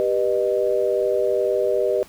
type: chord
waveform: sine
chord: G augmented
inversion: none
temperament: just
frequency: 392 / 490 / 612.5 Hz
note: G4 / B4 / D#5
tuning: 0 / -14 / -27 cents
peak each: -22 dBFS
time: 0-2.03 s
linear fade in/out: 0 ms
effects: pink hiss -48 dBFS RMS until 2.08 s